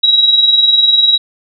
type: tone with tremolo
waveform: sine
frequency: 3860 Hz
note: B7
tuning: 40 cents flat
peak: -4 dBFS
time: 0.03-1.18 s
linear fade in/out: 10 ms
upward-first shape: sine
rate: 20 Hz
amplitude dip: 55%
effects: none